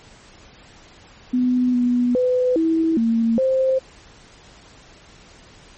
sine tone with pitch steps, 250.1 / 244.9 / 503 / 324.9 / 228.3 / 525 Hz, B3 / B3 / B4 / E4 / A#3 / C5, +22 / -14 / +32 / -25 / -36 / +6 cents, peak -15 dBFS, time 1.33-3.79 s, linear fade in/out 10 ms, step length 410 ms, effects pink hiss -47 dBFS RMS until 5.77 s + MP3 32 kbps

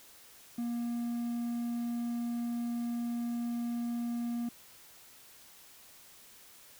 triangle tone with quantisation, 237 Hz, A#3, 29 cents sharp, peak -30 dBFS, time 0.58-4.49 s, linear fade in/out 5 ms, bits 10, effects white hiss -56 dBFS RMS until 6.79 s

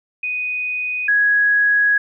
sine tone pair in turn, 2489 / 1664.6 Hz, D#7 / G#6, 0 / +4 cents, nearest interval perfect fifth, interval 696 cents, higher first, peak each -20 / -12 dBFS, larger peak second, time 0.23-1.08 / 1.08-1.98 s, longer second, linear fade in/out 5 ms, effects none

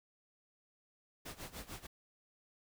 pink noise with tremolo, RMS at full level -45 dBFS, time 1.25-1.87 s, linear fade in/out 10 ms, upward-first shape sine, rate 6.7 Hz, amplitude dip 85%, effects none

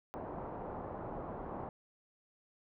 white low-pass noise, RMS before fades -43 dBFS, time 0.14-1.69 s, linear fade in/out 0 ms, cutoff 920 Hz, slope 24 dB/octave, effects none

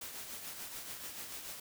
white noise with tremolo, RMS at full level -43 dBFS, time 0.01-1.6 s, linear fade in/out 5 ms, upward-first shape triangle, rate 6.9 Hz, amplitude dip 50%, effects none

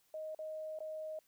sine tone with dropouts, 625 Hz, D#5, 8 cents sharp, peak -40 dBFS, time 0.14-1.19 s, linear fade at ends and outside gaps 2 ms, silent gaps 0.348-0.39 / 0.789-0.804 s, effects white hiss -73 dBFS RMS until 1.27 s

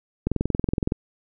click train, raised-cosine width 3 ms, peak -9 dBFS, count 15, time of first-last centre 0.27-0.921 s, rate 21.5 Hz, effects none

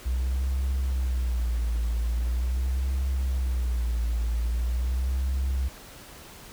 triangle tone with vibrato, 61.4 Hz, B1, 9 cents flat, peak -20 dBFS, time 0.05-5.69 s, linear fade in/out 20 ms, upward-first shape sine, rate 0.42 Hz, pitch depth 130 cents each way, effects tanh soft clip ceiling -20 dBFS + pink hiss -46 dBFS RMS until 6.52 s

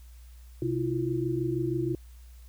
sine tone cluster, 129.4 / 324.9 / 351.2 Hz, C3 / E4 / F4, -19 / -25 / +10 cents, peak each -31 / -31 / -30 dBFS, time 0.62-1.95 s, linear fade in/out 2 ms, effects added 60 Hz sine -46 dBFS peak until 2.48 s + white hiss -62 dBFS RMS until 2.48 s

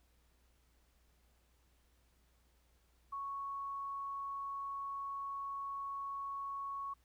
sine tone, 1108.7 Hz, C#6, in tune, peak -39 dBFS, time 3.12-6.94 s, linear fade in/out 10 ms, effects added 60 Hz sine -70 dBFS peak until 7.04 s + pink hiss -75 dBFS RMS until 7.04 s

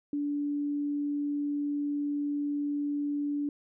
sine tone, 289.7 Hz, D4, 24 cents flat, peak -28 dBFS, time 0.13-3.49 s, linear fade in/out 2 ms, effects none

